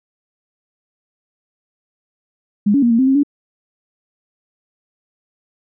sine tone with pitch steps, 205.3 / 280.8 / 237.1 / 229.6 / 262.1 / 267.9 / 286.5 Hz, G#3 / C#4 / A#3 / A#3 / C4 / C4 / D4, -20 / +22 / +30 / -26 / +3 / +41 / -43 cents, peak -10 dBFS, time 2.66-3.234 s, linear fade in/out 10 ms, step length 82 ms, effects none

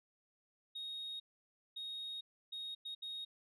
sine tone bursts at uneven times, 3739 Hz, A#7, 4 cents sharp, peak -40 dBFS, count 5, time 0.75-1.2 / 1.76-2.21 / 2.52-2.75 / 2.85-2.95 / 3.02-3.25 s, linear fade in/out 10 ms, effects tanh soft clip ceiling -39 dBFS

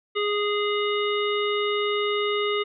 harmonic tone with a mistuned harmonic, 414 Hz, G#4, 5 cents flat, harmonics 1 / 3 / 5 / 7 / 9, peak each -24 / -29 / -31 / -32 / -34 dBFS, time 0.15-2.64 s, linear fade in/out 20 ms, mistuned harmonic 9, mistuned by -26 cents, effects none

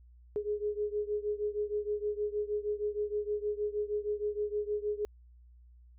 sine beating tone pair, 415.3 / 421.7 Hz, G#4 / G#4, 0 / +26 cents, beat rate 6.4 Hz, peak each -33 / -35 dBFS, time 0.36-5.05 s, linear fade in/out 0 ms, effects added 60 Hz sine -54 dBFS peak until 5.98 s

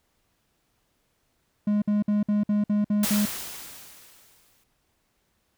triangle tone bursts, 207.7 Hz, G#3, in tune, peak -18 dBFS, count 8, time 1.67-3.255 s, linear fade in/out 5 ms, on 150 ms, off 55 ms
white noise with exponential decay, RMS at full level -26 dBFS, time 3.03-4.64 s, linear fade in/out 5 ms, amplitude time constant 350 ms
effects pink hiss -71 dBFS RMS until 5.57 s

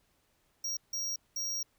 square tone bursts at uneven times, 5640 Hz, F8, 16 cents sharp, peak -33 dBFS, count 3, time 0.64-0.77 / 0.93-1.16 / 1.36-1.63 s, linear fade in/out 5 ms, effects pink hiss -72 dBFS RMS until 1.78 s

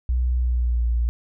sine tone with pitch glide, 61.74 to 58.75 Hz, B1 to A#1, 0 to +14 cents, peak -18 dBFS, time 0.09-1.09 s, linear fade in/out 0 ms, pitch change -86 cents, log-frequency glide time 0.39-0.84 s, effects none

